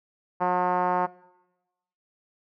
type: tone with low-pass filter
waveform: 5% pulse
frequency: 180 Hz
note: F#3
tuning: 47 cents flat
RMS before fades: -24 dBFS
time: 0.4-1.07 s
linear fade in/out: 20 ms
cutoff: 910 Hz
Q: 2.6
effects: noise-tail reverb RT60 1.0 s tail -21 dB re dry